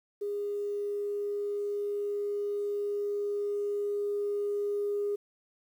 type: tone with level ramp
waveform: sine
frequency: 409.1 Hz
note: G#4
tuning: 26 cents flat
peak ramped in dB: -30 to -27 dBFS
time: 0.21-5.16 s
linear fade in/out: 10 ms
effects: tanh soft clip ceiling -23 dBFS + 10-bit